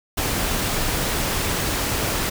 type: noise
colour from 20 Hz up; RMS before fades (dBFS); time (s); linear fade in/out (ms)
pink; -23; 0.17-2.3; 10
effects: none